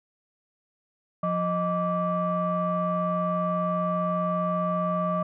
sine tone cluster, 176.4 / 622 / 1163 Hz, F3 / D#5 / D6, +18 / -1 / -17 cents, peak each -27 dBFS, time 1.23-5.23 s, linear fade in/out 5 ms, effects tanh soft clip ceiling -17 dBFS

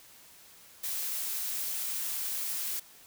blue noise, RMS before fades -34 dBFS, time 0.83-2.8 s, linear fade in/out 10 ms, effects white hiss -55 dBFS RMS until 3.06 s

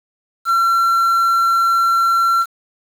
triangle tone with quantisation, 1359 Hz, F6, 48 cents flat, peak -10 dBFS, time 0.45-2.46 s, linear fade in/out 50 ms, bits 6, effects none

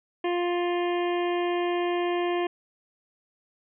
harmonic tone, 350.9 Hz, F4, 8 cents sharp, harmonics 1 / 2 / 3 / 5 / 6 / 7 / 8 / 9, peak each -25 / -31 / -35 / -39 / -41 / -42 / -43 / -44 dBFS, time 0.24-2.47 s, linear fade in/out 5 ms, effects none

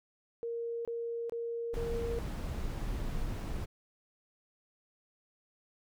sine tone bursts, 466.2 Hz, A#4, in tune, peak -34 dBFS, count 4, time 0.43-2.188 s, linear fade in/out 0 ms, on 420 ms, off 26 ms
brown noise, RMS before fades -36 dBFS, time 1.73-3.66 s, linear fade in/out 20 ms
effects none

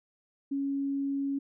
sine tone, 277.2 Hz, C#4, in tune, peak -28 dBFS, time 0.51-1.39 s, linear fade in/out 10 ms, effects none

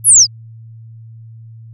sine exponential sweep, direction down, 11840 to 4667 Hz, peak -3 dBFS, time 0.04-0.27 s, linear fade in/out 50 ms, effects added 113 Hz sine -33 dBFS peak until 1.73 s

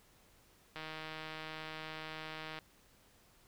click train, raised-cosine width 0.3 ms, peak -28 dBFS, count 288, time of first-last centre 0.76-2.588 s, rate 157 Hz, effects pink hiss -66 dBFS RMS until 3.47 s

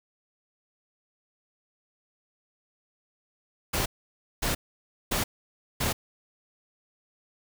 pink noise bursts, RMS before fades -27 dBFS, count 4, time 3.73-5.93 s, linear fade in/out 10 ms, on 130 ms, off 560 ms, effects none

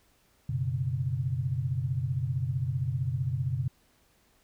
sine chord, F# suspended fourth, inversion none, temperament just, 92.5 / 123.33 / 138.75 Hz, F#2 / B2 / C#3, 0 / -2 / +2 cents, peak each -35 / -30 / -31 dBFS, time 0.49-3.68 s, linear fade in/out 5 ms, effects pink hiss -66 dBFS RMS until 4.43 s

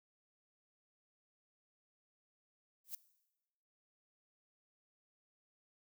violet noise with exponential growth, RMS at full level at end -38 dBFS, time 2.84-2.95 s, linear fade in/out 5 ms, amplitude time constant 23 ms, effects noise-tail reverb RT60 1.0 s tail -18 dB re dry

